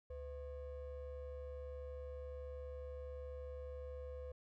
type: ring-modulated tone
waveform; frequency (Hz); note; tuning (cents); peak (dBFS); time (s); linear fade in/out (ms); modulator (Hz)
triangle; 287.7; D4; -36; -40; 0.1-4.32; 5; 217
effects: none